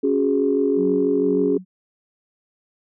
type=chord; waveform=sine; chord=C# suspended fourth; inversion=none; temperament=just; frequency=277.2 / 369.6 / 415.8 Hz; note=C#4 / F#4 / G#4; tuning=0 / -2 / +2 cents; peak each=-20 / -23 / -19 dBFS; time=0.03-1.58 s; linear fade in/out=10 ms
type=tone with tremolo; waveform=sine; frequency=185 Hz; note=F#3; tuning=in tune; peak=-25 dBFS; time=0.75-1.65 s; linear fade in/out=50 ms; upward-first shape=sine; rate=2 Hz; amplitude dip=60%
effects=tanh soft clip ceiling -6 dBFS